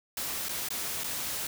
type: noise with dropouts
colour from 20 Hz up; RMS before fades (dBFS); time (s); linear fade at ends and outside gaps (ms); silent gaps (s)
white; -34; 0.17-1.47; 2; 0.486-0.492 / 0.687-0.704 / 1.036-1.042
effects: none